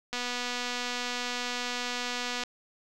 click train, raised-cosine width 0.2 ms, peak -16 dBFS, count 566, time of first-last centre 0.13-2.436 s, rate 245 Hz, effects none

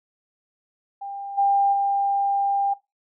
sine tone with level steps, 797 Hz, G5, 28 cents sharp, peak -30 / -16 / -19 dBFS, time 1.01-2.74 s, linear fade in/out 10 ms, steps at 1.37 / 1.72 s, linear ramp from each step 20 ms, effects noise-tail reverb RT60 0.2 s tail -18 dB re dry

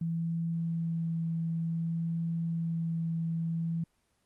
sine tone with vibrato, 165.6 Hz, E3, 8 cents sharp, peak -29 dBFS, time 0.01-3.84 s, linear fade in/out 5 ms, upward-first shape sine, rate 0.55 Hz, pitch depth 9 cents each way, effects pink hiss -73 dBFS RMS until 4.25 s + Opus 24 kbps

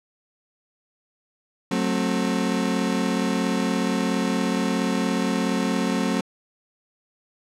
35% pulse chord, F# diminished, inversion none, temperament just, 185 / 222 / 266.4 Hz, F#3 / A3 / C4, 0 / +16 / +31 cents, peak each -24 dBFS, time 1.71-6.21 s, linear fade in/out 5 ms, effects low-pass 9000 Hz 12 dB/octave

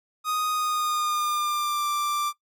45% pulse tone with pitch glide, 1244.5 to 1179.4 Hz, D#6 to D6, 0 to +7 cents, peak -24 dBFS, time 0.24-2.33 s, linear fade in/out 50 ms, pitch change -93 cents, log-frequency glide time 0.51-1.87 s, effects noise-tail reverb RT60 0.1 s tail -17 dB re dry

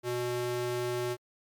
square tone with high-pass filter, 122.2 Hz, B2, 18 cents flat, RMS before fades -32 dBFS, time 0.03-1.17 s, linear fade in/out 50 ms, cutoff 260 Hz, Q 2.9, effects MP3 96 kbps

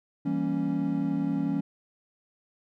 triangle chord, E diminished seventh, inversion none, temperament equal, 164.81 / 196 / 233.1 / 277.2 Hz, E3 / G3 / Bb3 / Db4, 0 / 0 / 0 / 0 cents, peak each -30 / -30 / -32 / -26 dBFS, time 0.25-1.61 s, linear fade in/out 10 ms, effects none

